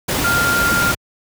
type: tone in noise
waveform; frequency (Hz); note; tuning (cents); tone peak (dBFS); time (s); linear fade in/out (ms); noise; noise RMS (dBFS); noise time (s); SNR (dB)
sine; 1398; F6; +1; -15; 0.24-0.92; 10; pink; -19; 0.08-0.95; +1
effects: high-pass 60 Hz 12 dB/octave